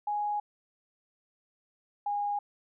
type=tone pair in turn; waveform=sine; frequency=830.6 / 819.2 Hz; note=G#5 / G#5; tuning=0 / -24 cents; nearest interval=unison; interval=24 cents; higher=first; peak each=-28 dBFS; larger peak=neither; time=0.07-0.4 / 2.06-2.39 s; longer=neither; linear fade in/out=5 ms; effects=none